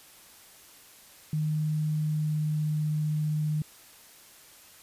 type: tone with pitch glide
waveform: sine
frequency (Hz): 153.7 to 152.55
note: D#3 to D#3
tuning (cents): -21 to -34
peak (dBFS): -25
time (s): 1.33-3.62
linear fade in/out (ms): 2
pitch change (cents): -13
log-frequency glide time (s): 1.71-2.66
effects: white hiss -53 dBFS RMS until 4.82 s + resampled to 32000 Hz